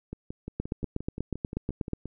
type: two click trains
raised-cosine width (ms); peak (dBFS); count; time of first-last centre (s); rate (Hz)
3; -16 / -23; 12 / 12; 0.6-1.933 / 0.13-2.056; 8.25 / 5.71
effects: none